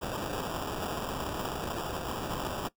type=noise with sample-and-hold; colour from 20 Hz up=violet; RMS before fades=-35 dBFS; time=0.01-2.69 s; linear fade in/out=20 ms; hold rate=2100 Hz; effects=noise-tail reverb RT60 0.1 s tail -19 dB re dry